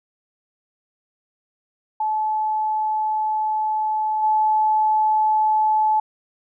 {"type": "tone with level steps", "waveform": "sine", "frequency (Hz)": 863, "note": "A5", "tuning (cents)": -34, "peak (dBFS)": [-19, -15], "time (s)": [2, 6], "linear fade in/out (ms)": 5, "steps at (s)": 4.22, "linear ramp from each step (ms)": 20, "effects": []}